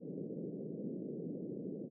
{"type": "band-pass noise", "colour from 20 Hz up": "pink", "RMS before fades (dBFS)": -43, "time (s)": [0, 1.9], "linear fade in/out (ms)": 50, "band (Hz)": [150, 490], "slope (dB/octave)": 48, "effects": []}